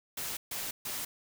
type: noise bursts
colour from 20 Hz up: white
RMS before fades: -37 dBFS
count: 3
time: 0.17-1.05 s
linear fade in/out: 5 ms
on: 200 ms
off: 140 ms
effects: none